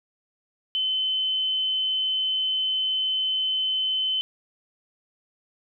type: tone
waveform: sine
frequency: 3053 Hz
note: G7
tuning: 46 cents flat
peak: -22 dBFS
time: 0.75-4.21 s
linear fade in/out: 0 ms
effects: none